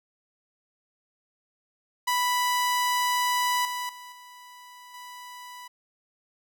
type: tone with level steps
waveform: sawtooth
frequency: 987.8 Hz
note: B5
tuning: in tune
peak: -19 / -26 / -38 / -42 / -37 dBFS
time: 2.07-5.68 s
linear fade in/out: 10 ms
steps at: 3.65 / 3.89 / 4.12 / 4.94 s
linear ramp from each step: 2 ms
effects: none